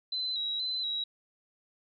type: tone with vibrato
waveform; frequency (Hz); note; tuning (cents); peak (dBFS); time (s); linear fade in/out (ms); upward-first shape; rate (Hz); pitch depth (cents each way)
sine; 3951; B7; 0; -30; 0.12-1.04; 5; square; 2.1; 39
effects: none